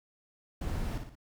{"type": "noise with echo", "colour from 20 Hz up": "brown", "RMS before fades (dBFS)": -34, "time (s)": [0.61, 0.98], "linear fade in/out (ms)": 5, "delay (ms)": 58, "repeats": 3, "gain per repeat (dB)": -6, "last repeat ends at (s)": 1.154, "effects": []}